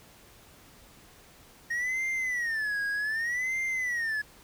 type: tone with vibrato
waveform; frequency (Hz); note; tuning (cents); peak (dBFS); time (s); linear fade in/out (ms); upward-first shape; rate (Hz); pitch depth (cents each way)
triangle; 1856; A#6; -8; -26; 1.7-4.22; 10; sine; 0.65; 210
effects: pink hiss -55 dBFS RMS until 4.43 s